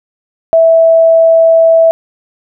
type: tone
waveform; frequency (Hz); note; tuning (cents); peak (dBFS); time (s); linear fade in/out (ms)
sine; 656; E5; -9; -3; 0.53-1.91; 0
effects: none